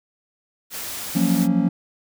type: noise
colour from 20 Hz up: white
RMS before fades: -31 dBFS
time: 0.7-1.48 s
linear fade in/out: 50 ms
type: chord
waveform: triangle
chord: Gb major seventh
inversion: third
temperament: just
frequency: 173.43 / 185 / 231.2 / 277.5 Hz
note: F3 / Gb3 / Bb3 / Db4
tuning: -12 / 0 / -14 / +2 cents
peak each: -20 dBFS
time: 1.15-1.69 s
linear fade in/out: 10 ms
effects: none